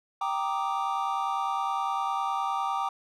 triangle chord, Eb major seventh, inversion first, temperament equal, 784 / 932.3 / 1174.7 / 1244.5 Hz, G5 / Bb5 / D6 / Eb6, 0 / 0 / 0 / 0 cents, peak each -29 / -31 / -29 / -35 dBFS, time 0.21-2.89 s, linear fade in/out 5 ms, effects none

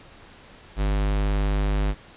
square tone, 50.3 Hz, G1, 45 cents sharp, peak -21 dBFS, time 0.76-1.95 s, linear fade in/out 50 ms, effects pink hiss -48 dBFS RMS until 2.16 s + resampled to 8000 Hz

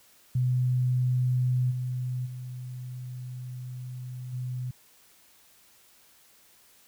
sine tone with level steps, 125.9 Hz, B2, 34 cents sharp, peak -22 / -28 / -35 / -30 dBFS, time 0.35-4.71 s, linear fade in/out 5 ms, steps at 1.7 / 2.25 / 4.32 s, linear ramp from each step 20 ms, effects white hiss -59 dBFS RMS until 6.87 s

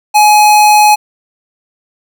square tone, 842 Hz, G#5, 24 cents sharp, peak -4 dBFS, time 0.14-0.96 s, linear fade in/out 20 ms, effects none

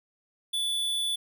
square tone, 3466 Hz, A7, 27 cents flat, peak -27 dBFS, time 0.53-1.16 s, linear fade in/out 10 ms, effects none

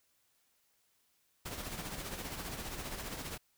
pink noise with tremolo, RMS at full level -40 dBFS, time 1.45-3.38 s, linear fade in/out 10 ms, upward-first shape sine, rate 15 Hz, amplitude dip 50%, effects white hiss -74 dBFS RMS until 3.57 s

